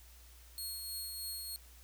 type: tone with tremolo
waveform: 15% pulse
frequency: 4300 Hz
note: C8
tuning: 47 cents sharp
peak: -32 dBFS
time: 0.58-1.56 s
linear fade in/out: 0 ms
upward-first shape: triangle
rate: 3.2 Hz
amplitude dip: 35%
effects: added 60 Hz sine -56 dBFS peak until 1.83 s + white hiss -61 dBFS RMS until 1.83 s